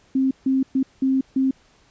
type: tone bursts at uneven times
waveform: sine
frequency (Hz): 265.3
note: C4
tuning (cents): +24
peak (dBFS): -16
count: 5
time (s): 0.15-0.31 / 0.46-0.63 / 0.75-0.83 / 1.02-1.21 / 1.36-1.51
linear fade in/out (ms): 5
effects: pink hiss -57 dBFS RMS until 1.9 s + resampled to 16000 Hz